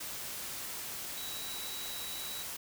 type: tone in noise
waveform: sine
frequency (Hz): 3901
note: B7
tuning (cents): -22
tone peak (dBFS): -43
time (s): 1.17-2.43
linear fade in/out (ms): 10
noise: white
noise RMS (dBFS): -41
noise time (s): 0-2.57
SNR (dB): -5
effects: none